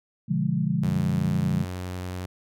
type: chord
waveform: sine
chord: B diminished seventh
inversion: none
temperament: equal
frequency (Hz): 123.47 / 146.83 / 174.61 / 207.7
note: B2 / D3 / F3 / Ab3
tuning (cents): 0 / 0 / 0 / 0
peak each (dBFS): -32 / -26 / -26 / -28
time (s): 0.28-1.65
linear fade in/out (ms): 20
type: tone with pitch glide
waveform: sawtooth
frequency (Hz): 92.5 to 91.07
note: F#2 to F#2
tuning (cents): 0 to -27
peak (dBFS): -27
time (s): 0.83-2.26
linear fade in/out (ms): 5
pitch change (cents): -27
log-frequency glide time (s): 1.5-1.61
effects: none